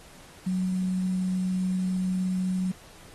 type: tone with quantisation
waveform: sine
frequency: 185 Hz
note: F#3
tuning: in tune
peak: -24 dBFS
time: 0.46-2.72 s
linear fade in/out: 10 ms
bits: 8
effects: pink hiss -51 dBFS RMS until 3.14 s + AAC 32 kbps